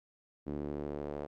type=tone with band-pass filter sweep; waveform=sawtooth; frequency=73 Hz; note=D2; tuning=10 cents flat; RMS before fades=-39 dBFS; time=0.46-1.27 s; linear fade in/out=20 ms; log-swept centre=300 to 530 Hz; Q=1.8; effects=none